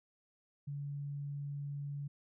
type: tone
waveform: sine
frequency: 142.8 Hz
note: D3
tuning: 48 cents flat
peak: -38 dBFS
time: 0.67-2.08 s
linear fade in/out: 10 ms
effects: none